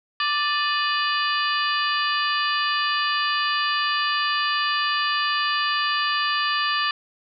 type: harmonic tone with a mistuned harmonic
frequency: 587 Hz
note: D5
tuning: 1 cent flat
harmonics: 2 / 3 / 4 / 5 / 6 / 7 / 8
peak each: -24 / -26 / -31 / -28 / -33 / -36 / -31 dBFS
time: 0.2-6.91 s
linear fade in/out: 2 ms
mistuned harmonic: 4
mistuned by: +100 cents
effects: none